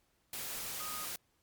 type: tone in noise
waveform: sine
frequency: 1244.5 Hz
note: D#6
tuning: in tune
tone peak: -44 dBFS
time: 0.8-1.05 s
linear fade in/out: 2 ms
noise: white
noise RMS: -41 dBFS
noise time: 0.33-1.16 s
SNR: -6 dB
effects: pink hiss -75 dBFS RMS until 1.42 s + Opus 48 kbps